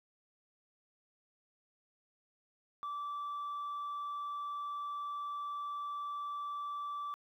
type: tone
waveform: sine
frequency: 1162 Hz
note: D6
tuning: 19 cents flat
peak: -35 dBFS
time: 2.83-7.14 s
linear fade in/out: 0 ms
effects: tanh soft clip ceiling -36 dBFS + 12-bit